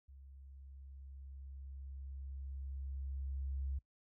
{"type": "tone with level ramp", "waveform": "sine", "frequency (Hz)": 67.7, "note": "C#2", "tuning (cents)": -40, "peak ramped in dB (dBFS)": [-54, -36], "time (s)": [0.08, 3.79], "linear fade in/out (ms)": 10, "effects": ["noise-tail reverb RT60 0.1 s tail -21 dB re dry"]}